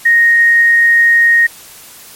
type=tone; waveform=sine; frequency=1864.7 Hz; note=A#6; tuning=in tune; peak=-5 dBFS; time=0.05-1.47 s; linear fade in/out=10 ms; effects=white hiss -36 dBFS RMS until 2.15 s + MP3 64 kbps